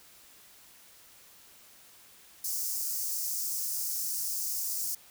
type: high-pass noise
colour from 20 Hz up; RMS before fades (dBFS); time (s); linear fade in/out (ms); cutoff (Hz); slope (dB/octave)
white; -33; 2.44-4.95; 5; 5000; 48
effects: white hiss -56 dBFS RMS until 5.1 s